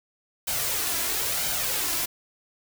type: noise with flanger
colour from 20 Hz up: white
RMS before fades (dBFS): -27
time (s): 0.47-2.06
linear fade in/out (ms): 10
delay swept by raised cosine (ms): 1.3 to 3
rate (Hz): 1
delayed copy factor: +0.5
effects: none